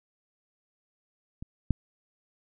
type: clicks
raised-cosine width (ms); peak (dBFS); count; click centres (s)
5; -26 / -11; 2; 1.425 / 1.707
effects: none